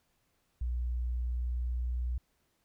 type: tone with pitch glide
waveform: sine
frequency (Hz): 60.6 to 61.09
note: B1 to B1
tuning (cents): -32 to -18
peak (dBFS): -30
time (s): 0.61-2.18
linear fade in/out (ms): 5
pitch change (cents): +14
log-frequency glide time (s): 1.21-2.04
effects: pink hiss -75 dBFS RMS until 2.64 s